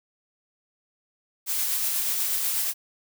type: noise with tremolo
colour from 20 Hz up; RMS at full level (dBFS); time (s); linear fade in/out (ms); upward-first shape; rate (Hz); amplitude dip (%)
blue; -25; 1.46-2.74; 50; sine; 8.2; 25
effects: none